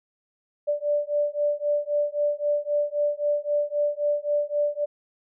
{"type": "beating tone pair", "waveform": "sine", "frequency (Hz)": [585, 588.8], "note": ["D5", "D5"], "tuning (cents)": [-7, 4], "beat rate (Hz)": 3.8, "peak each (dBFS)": -25, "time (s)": [0.67, 4.86], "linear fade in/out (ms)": 20, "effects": []}